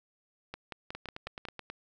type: two click trains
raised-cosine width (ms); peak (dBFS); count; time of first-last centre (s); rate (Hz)
0.3; -23 / -24; 6 / 8; 0.54-1.452 / 0.95-1.7; 5.48 / 9.33
effects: none